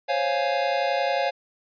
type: chord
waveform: square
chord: Db major seventh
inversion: third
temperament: equal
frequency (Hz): 523.3 / 554.4 / 698.5 / 830.6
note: C5 / Db5 / F5 / Ab5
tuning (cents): 0 / 0 / 0 / 0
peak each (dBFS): -31 / -27 / -27 / -29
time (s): 0.08-1.31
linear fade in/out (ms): 20
effects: resampled to 11025 Hz